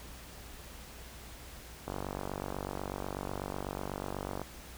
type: click train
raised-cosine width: 1 ms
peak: -22 dBFS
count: 123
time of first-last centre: 1.88-4.416 s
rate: 48.1 Hz
effects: added 60 Hz sine -51 dBFS peak until 4.77 s + pink hiss -50 dBFS RMS until 4.77 s